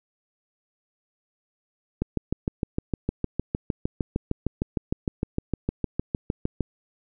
click train, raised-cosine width 3 ms, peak -11 dBFS, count 31, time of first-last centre 2.02-6.607 s, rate 6.54 Hz, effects none

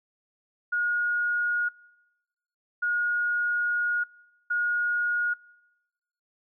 sine tone bursts at uneven times, 1439 Hz, F#6, 49 cents flat, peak -23 dBFS, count 3, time 0.72-1.69 / 2.82-4.04 / 4.5-5.34 s, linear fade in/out 10 ms, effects noise-tail reverb RT60 1.0 s tail -24 dB re dry

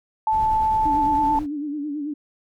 sine tone with pitch glide, 875 to 880.6 Hz, A5 to A5, -10 to +1 cents, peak -17 dBFS, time 0.27-1.39 s, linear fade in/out 2 ms, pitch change +11 cents, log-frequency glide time 1.19-1.26 s
brown noise with tremolo, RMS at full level -31 dBFS, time 0.3-1.47 s, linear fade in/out 50 ms, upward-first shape triangle, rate 9.6 Hz, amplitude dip 45%
sine tone with vibrato, 293.7 Hz, D4, in tune, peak -25 dBFS, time 0.85-2.14 s, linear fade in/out 10 ms, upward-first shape sine, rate 9.1 Hz, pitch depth 72 cents each way
effects none

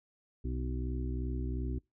harmonic tone, 62.8 Hz, B1, 30 cents sharp, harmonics 1 / 2 / 4 / 5 / 6, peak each -34 / -40 / -42 / -45 / -46 dBFS, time 0.44-1.79 s, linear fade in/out 10 ms, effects noise-tail reverb RT60 0.2 s tail -24 dB re dry

